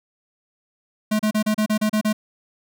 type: tone bursts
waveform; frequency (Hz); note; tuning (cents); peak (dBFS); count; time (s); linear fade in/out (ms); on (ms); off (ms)
square; 214.2; A3; -46; -18; 9; 1.11-2.13; 10; 84; 33
effects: none